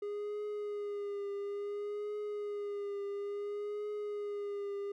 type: tone with vibrato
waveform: triangle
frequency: 410 Hz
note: G#4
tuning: 22 cents flat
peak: -34 dBFS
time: 0.02-4.92 s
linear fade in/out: 5 ms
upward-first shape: triangle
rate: 0.58 Hz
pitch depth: 38 cents each way
effects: none

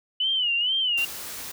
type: tone with vibrato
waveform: sine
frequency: 2960 Hz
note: F#7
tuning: in tune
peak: -21 dBFS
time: 0.2-1.05 s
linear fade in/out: 5 ms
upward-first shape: sine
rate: 2.2 Hz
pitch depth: 120 cents each way
type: noise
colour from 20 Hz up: white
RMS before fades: -36 dBFS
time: 0.97-1.52 s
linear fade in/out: 10 ms
effects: none

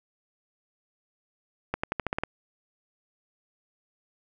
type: accelerating click train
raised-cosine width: 0.5 ms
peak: -12 dBFS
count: 8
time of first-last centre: 1.74-2.236 s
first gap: 95 ms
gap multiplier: 0.9
effects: none

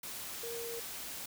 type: tone in noise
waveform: sine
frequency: 466.2 Hz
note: A#4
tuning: in tune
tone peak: -40 dBFS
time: 0.43-0.8 s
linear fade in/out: 5 ms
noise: white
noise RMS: -43 dBFS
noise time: 0.03-1.26 s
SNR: 0 dB
effects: none

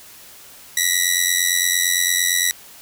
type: ring-modulated tone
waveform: 10% pulse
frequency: 1943 Hz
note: B6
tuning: 29 cents flat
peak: -4 dBFS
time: 0.77-2.51 s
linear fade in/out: 0 ms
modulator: 44.4 Hz
effects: white hiss -43 dBFS RMS until 2.81 s

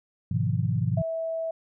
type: chord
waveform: sine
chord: F half-diminished seventh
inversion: first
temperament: just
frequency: 104.77 / 125.72 / 157.15 / 174.61 Hz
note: Ab2 / Cb3 / Eb3 / F3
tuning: +16 / +31 / +18 / 0 cents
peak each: -27 / -27 / -29 / -31 dBFS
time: 0.31-1.02 s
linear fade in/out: 5 ms
type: tone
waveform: sine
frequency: 653 Hz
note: E5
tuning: 17 cents flat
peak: -27 dBFS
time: 0.97-1.51 s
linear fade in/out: 5 ms
effects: none

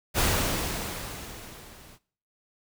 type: noise with level ramp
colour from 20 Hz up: pink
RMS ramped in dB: -22 to -52 dBFS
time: 0.14-1.99 s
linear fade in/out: 50 ms
effects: noise-tail reverb RT60 0.5 s tail -21 dB re dry

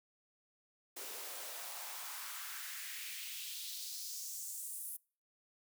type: noise with high-pass filter sweep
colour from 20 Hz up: white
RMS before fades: -45 dBFS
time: 0.96-4.97 s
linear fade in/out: 10 ms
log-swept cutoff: 370 to 11000 Hz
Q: 2.2
effects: noise-tail reverb RT60 0.4 s tail -25 dB re dry

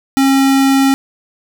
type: tone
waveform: square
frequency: 270.9 Hz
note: C#4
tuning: 40 cents flat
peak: -9 dBFS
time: 0.17-0.94 s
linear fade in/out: 0 ms
effects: none

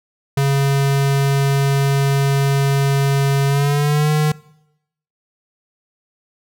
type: tone with pitch glide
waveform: square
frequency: 138.59 to 152.01 Hz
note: C#3 to D#3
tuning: 0 to -40 cents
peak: -14 dBFS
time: 0.37-4.32 s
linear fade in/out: 5 ms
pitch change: +160 cents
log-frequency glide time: 3.47-4.11 s
effects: noise-tail reverb RT60 0.8 s tail -21 dB re dry

